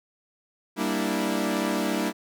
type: chord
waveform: sawtooth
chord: E half-diminished seventh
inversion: first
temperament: equal with one note detuned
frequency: 196 / 233.1 / 293.7 / 327.4 Hz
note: G3 / Bb3 / D4 / E4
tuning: 0 / 0 / 0 / -12 cents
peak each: -26 dBFS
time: 0.76-2.13 s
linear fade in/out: 50 ms
effects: none